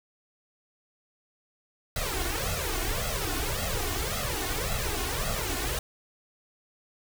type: noise with flanger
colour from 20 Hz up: pink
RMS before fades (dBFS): -30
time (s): 1.96-5.79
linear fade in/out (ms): 2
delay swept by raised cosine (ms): 1.5 to 2.8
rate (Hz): 1.8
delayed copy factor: +0.95
effects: none